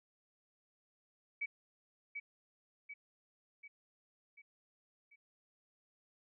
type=tone with echo; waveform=sine; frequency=2277 Hz; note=C#7; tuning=46 cents sharp; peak=-35 dBFS; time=1.41-1.46 s; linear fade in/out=10 ms; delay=740 ms; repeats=5; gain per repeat=-5 dB; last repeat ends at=5.16 s; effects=none